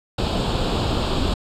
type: noise with comb filter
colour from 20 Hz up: pink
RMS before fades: -21 dBFS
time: 0.18-1.34 s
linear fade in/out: 5 ms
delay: 0.25 ms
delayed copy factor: +0.75
effects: low-pass 4000 Hz 12 dB/octave